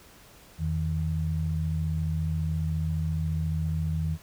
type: tone pair together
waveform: sine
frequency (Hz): 83.9 / 158.38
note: E2 / D#3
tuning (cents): +31 / +31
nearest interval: major seventh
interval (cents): 1100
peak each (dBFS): -28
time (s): 0.58-4.18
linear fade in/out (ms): 50
effects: pink hiss -53 dBFS RMS until 4.22 s